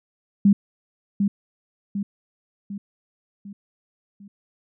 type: tone with echo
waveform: sine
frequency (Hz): 200.4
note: G3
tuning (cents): +38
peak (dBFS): -11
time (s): 0.45-0.53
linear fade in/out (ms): 5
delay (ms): 750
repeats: 5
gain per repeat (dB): -6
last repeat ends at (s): 4.28
effects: none